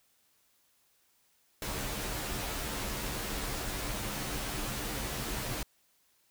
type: noise with comb filter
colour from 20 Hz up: pink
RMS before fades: -36 dBFS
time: 1.62-5.63 s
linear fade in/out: 2 ms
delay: 12 ms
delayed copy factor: -0.6
effects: white hiss -70 dBFS RMS until 6.3 s